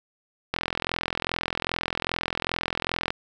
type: click train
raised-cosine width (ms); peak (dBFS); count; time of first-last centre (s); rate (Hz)
0.3; -9; 110; 0.54-3.105; 42.5
effects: none